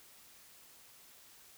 silence, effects white hiss -59 dBFS RMS until 1.57 s

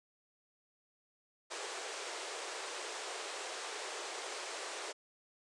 pink band-pass noise, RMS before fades -43 dBFS, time 1.5-4.93 s, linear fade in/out 20 ms, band 370 to 9000 Hz, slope 48 dB/octave, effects resampled to 24000 Hz

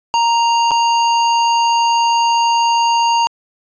square tone with dropouts, 932.3 Hz, A#5, in tune, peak -12 dBFS, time 0.14-3.27 s, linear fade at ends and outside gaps 0 ms, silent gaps 0.709-0.716 s, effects resampled to 16000 Hz

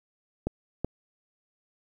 clicks, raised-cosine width 2 ms, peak -14 dBFS, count 2, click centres 0.47 / 0.846 s, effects 9-bit

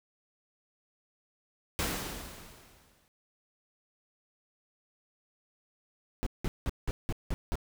pink noise with exponential decay, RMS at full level -30 dBFS, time 1.79-3.08 s, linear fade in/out 0 ms, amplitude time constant 280 ms
brown noise bursts, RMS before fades -30 dBFS, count 7, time 6.23-7.555 s, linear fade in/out 0 ms, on 35 ms, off 180 ms
effects none

